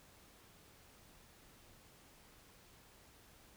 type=silence; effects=pink hiss -63 dBFS RMS until 3.56 s